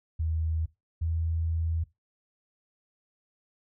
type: tone pair in turn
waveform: sine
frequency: 80.1 / 81.83 Hz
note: E2 / E2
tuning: -49 / -12 cents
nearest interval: unison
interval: 37 cents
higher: second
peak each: -26 dBFS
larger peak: neither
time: 0.19-0.66 / 1.01-1.84 s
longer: second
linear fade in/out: 10 ms
effects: noise-tail reverb RT60 0.2 s tail -18 dB re dry